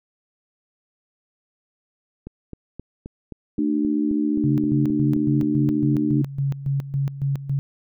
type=click train; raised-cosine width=3 ms; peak=-21 dBFS; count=15; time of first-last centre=2.27-5.954 s; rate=3.8 Hz
type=harmonic tone; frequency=74.5 Hz; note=D2; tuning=25 cents sharp; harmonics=3 / 4 / 5; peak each=-24 / -20 / -33 dBFS; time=3.58-6.22 s; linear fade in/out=5 ms
type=tone with tremolo; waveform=sine; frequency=138.59 Hz; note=C#3; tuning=in tune; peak=-19 dBFS; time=4.44-7.59 s; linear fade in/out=0 ms; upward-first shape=square; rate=3.6 Hz; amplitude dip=75%
effects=none